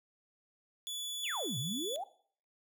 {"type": "tone", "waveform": "sawtooth", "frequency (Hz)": 3440, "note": "A7", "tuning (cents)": -40, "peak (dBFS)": -35, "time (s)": [0.87, 1.96], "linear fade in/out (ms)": 0}
{"type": "exponential two-way sweep", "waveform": "sine", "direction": "down then up", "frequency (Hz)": [3597, 116.2, 838], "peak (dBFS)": -36, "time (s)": [1.23, 2.04], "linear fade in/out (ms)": 5, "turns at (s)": 1.58}
{"effects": ["noise-tail reverb RT60 0.5 s tail -17 dB re dry"]}